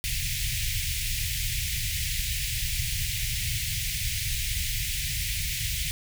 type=band-stop noise; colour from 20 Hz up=pink; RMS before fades=-29 dBFS; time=0.04-5.91 s; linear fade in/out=0 ms; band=140 to 2000 Hz; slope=48 dB/octave; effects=none